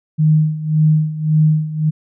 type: tone with tremolo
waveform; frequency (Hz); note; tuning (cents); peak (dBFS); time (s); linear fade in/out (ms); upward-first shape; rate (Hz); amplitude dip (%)
sine; 154.9; D#3; -7; -8; 0.18-1.91; 20; sine; 1.8; 80
effects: none